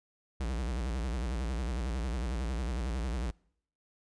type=tone with vibrato; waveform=square; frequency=60.3 Hz; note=B1; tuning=41 cents flat; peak=-32 dBFS; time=0.4-3.31 s; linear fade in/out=5 ms; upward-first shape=sine; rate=11 Hz; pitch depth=200 cents each way; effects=noise-tail reverb RT60 0.7 s tail -26 dB re dry + resampled to 22050 Hz